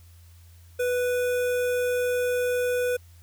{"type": "tone with notch filter", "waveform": "square", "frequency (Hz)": 493.9, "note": "B4", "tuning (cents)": 0, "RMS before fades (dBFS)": -25, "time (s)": [0.79, 2.97], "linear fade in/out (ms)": 10, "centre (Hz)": 4500, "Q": 1.1, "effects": ["added 85 Hz sine -48 dBFS peak until 3.22 s", "white hiss -60 dBFS RMS until 3.22 s"]}